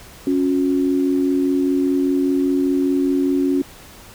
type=tone pair together; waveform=sine; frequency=277.2 / 362.2 Hz; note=C#4 / F#4; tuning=0 / -37 cents; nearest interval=perfect fourth; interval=463 cents; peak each=-16 / -21 dBFS; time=0.27-3.62 s; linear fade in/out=2 ms; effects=pink hiss -42 dBFS RMS until 4.14 s